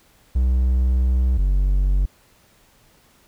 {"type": "tone pair in turn", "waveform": "triangle", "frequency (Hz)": [63.2, 47.35], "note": ["B1", "F#1"], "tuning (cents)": [41, 41], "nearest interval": "perfect fourth", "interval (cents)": 500, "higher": "first", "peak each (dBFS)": -13, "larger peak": "neither", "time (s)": [[0.35, 1.38], [1.38, 2.06]], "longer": "first", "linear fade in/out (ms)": 10, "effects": ["pink hiss -56 dBFS RMS until 3.27 s"]}